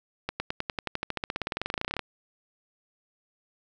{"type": "accelerating click train", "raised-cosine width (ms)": 0.3, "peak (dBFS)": -13, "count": 30, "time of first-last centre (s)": [0.29, 1.993], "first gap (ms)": 110, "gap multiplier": 0.95, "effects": []}